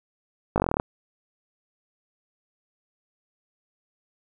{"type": "slowing click train", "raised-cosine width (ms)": 1, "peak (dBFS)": -8, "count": 11, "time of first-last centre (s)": [0.56, 0.799], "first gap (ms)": 19, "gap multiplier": 1.05, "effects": ["8-bit"]}